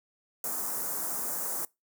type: band-stop noise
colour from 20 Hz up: white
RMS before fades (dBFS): -33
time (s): 0.44-1.65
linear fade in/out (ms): 2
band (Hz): 1400 to 6900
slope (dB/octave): 24
effects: noise-tail reverb RT60 0.2 s tail -23 dB re dry + high-pass 200 Hz 12 dB/octave